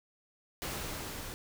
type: noise with level ramp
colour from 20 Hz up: pink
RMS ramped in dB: -37 to -43 dBFS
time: 0.62-1.34 s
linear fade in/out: 0 ms
effects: none